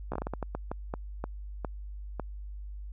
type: slowing click train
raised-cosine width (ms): 1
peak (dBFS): -19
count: 14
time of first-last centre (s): 0.12-2.197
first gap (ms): 15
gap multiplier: 1.35
effects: added 50 Hz sine -38 dBFS peak until 2.92 s